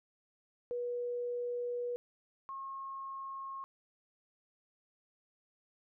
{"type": "tone pair in turn", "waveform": "sine", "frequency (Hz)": [485.1, 1081.8], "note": ["B4", "C#6"], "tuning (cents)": [-31, -43], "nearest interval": "octave + major second", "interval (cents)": 1388, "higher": "second", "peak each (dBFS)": [-34, -40], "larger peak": "first", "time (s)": [[0.71, 1.96], [2.49, 3.64]], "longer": "first", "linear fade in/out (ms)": 0, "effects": []}